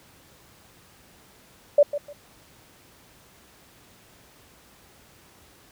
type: tone with echo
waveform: sine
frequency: 580 Hz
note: D5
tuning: 22 cents flat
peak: -11 dBFS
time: 1.78-1.83 s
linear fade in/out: 5 ms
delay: 150 ms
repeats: 2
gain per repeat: -13 dB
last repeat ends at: 2.13 s
effects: pink hiss -54 dBFS RMS until 5.71 s + high-pass 60 Hz 12 dB/octave